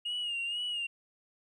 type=tone with vibrato; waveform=sine; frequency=2849 Hz; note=F7; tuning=34 cents sharp; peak=-30 dBFS; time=0.05-0.87 s; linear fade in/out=10 ms; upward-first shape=sine; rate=2.1 Hz; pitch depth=59 cents each way; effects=tanh soft clip ceiling -30 dBFS + 12-bit